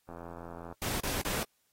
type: click train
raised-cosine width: 1 ms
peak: -30 dBFS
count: 55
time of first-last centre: 0.09-0.725 s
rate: 85 Hz
type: noise bursts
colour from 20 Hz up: pink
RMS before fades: -34 dBFS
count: 3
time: 0.82-1.43 s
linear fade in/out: 0 ms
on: 180 ms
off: 35 ms
effects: white hiss -74 dBFS RMS until 1.72 s + AAC 48 kbps